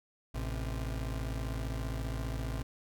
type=tone pair together; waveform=30% pulse; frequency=55.05 / 130.4 Hz; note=A1 / C3; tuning=+2 / -5 cents; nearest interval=octave + minor third; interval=1493 cents; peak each=-32 / -38 dBFS; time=0.34-2.63 s; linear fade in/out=10 ms; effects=none